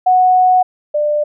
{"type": "tone pair in turn", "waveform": "sine", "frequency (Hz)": [737, 595.3], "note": ["F#5", "D5"], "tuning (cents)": [-7, 23], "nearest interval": "major third", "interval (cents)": 370, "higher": "first", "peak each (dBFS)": [-7, -12], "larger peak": "first", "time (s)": [[0.06, 0.63], [0.94, 1.24]], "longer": "first", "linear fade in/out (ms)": 10, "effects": []}